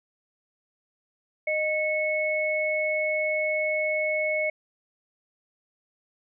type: tone pair together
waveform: sine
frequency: 617 / 2200 Hz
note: D#5 / C#7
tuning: -15 / -14 cents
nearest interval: octave + minor seventh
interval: 2201 cents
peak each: -26 dBFS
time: 1.47-4.5 s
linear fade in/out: 5 ms
effects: none